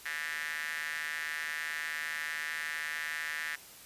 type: tone with high-pass filter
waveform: square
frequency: 77.78 Hz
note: D#2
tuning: in tune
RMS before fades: -37 dBFS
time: 0.05-3.56 s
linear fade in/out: 10 ms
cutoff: 1800 Hz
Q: 6
effects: white hiss -52 dBFS RMS until 3.85 s + resampled to 32000 Hz